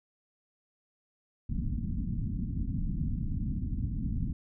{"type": "low-pass noise", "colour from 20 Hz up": "pink", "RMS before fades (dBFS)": -32, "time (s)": [1.49, 4.33], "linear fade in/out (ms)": 5, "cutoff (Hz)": 260, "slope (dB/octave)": 48, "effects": []}